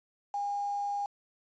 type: tone with quantisation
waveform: sine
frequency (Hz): 811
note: G#5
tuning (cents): -41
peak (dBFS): -30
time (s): 0.34-1.06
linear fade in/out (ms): 2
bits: 8
effects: resampled to 16000 Hz